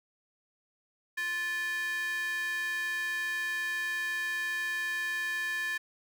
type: tone with high-pass filter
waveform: square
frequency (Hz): 349.2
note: F4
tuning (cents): 0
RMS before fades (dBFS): -33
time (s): 1.17-5.78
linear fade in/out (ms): 10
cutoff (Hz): 1800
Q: 5.7
effects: none